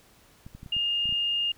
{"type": "clicks", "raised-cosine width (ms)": 5, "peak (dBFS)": -30, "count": 8, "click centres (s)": [0.465, 0.55, 0.631, 0.662, 0.766, 1.056, 1.092, 1.125]}
{"type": "tone", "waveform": "sine", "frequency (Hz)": 2828, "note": "F7", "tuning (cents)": 21, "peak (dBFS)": -24, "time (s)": [0.72, 1.52], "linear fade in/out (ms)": 5}
{"effects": ["pink hiss -58 dBFS RMS until 1.57 s"]}